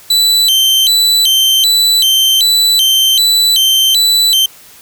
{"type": "tone with vibrato", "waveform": "40% pulse", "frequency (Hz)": 3520, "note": "A7", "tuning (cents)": 0, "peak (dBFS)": -6, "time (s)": [0.1, 4.46], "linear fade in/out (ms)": 5, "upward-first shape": "square", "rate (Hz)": 1.3, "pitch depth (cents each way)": 210, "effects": ["white hiss -39 dBFS RMS until 4.81 s"]}